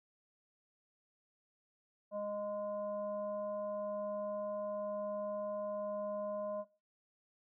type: tone with frequency modulation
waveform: sine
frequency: 619 Hz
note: D#5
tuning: 9 cents flat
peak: -36 dBFS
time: 2.11-6.65 s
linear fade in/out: 50 ms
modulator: 413 Hz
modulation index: 0.5
effects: noise-tail reverb RT60 0.3 s tail -17 dB re dry